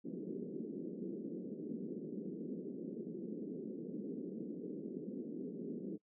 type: band-pass noise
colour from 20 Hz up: pink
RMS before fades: -44 dBFS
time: 0.04-5.98 s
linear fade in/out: 20 ms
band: 180 to 440 Hz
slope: 48 dB/octave
effects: noise-tail reverb RT60 0.1 s tail -25 dB re dry